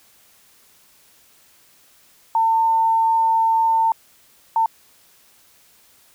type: tone bursts at uneven times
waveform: sine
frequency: 901 Hz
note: A5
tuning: 41 cents sharp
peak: -14 dBFS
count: 2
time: 2.35-3.92 / 4.56-4.66 s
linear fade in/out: 2 ms
effects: white hiss -54 dBFS RMS until 6.14 s